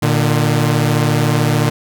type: tone pair together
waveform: sawtooth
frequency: 116.54 / 150.27 Hz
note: A#2 / D3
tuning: 0 / +40 cents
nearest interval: major third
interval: 440 cents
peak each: -11 dBFS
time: 0.02-1.7 s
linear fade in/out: 10 ms
effects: none